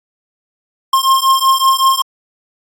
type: beating tone pair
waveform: square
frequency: 1062 / 1067.3 Hz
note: C6 / C6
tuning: +25 / +34 cents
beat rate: 5.3 Hz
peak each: -13 dBFS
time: 0.93-2.02 s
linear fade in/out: 5 ms
effects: AAC 64 kbps